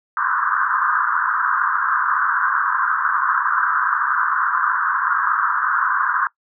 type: band-pass noise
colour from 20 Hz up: white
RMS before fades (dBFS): -19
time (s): 0.17-6.27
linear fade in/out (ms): 2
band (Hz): 1000 to 1600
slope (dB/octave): 96
effects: noise-tail reverb RT60 0.1 s tail -21 dB re dry